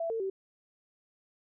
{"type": "tone with pitch steps", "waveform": "sine", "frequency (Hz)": [665, 451.3, 385.1], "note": ["E5", "A4", "G4"], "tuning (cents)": [15, 44, -31], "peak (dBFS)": -30, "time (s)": [0, 0.3], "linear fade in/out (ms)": 5, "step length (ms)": 100, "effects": []}